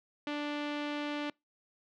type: tone with low-pass filter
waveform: sawtooth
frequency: 293.7 Hz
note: D4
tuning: in tune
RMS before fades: -36 dBFS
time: 0.27-1.3 s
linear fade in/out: 2 ms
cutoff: 3200 Hz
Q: 1.7
effects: noise-tail reverb RT60 0.2 s tail -26 dB re dry